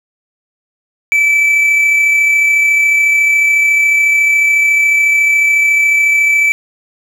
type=tone with amplitude modulation; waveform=triangle; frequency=2313 Hz; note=D7; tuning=27 cents flat; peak=-5 dBFS; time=1.12-6.52 s; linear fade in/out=0 ms; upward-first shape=sine; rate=34 Hz; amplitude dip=25%; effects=7-bit